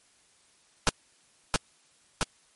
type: noise with echo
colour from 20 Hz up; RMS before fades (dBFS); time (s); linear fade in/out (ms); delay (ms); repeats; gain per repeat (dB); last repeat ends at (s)
pink; -21; 0.87-0.89; 0; 670; 2; -2; 2.23
effects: white hiss -63 dBFS RMS until 2.55 s + MP3 48 kbps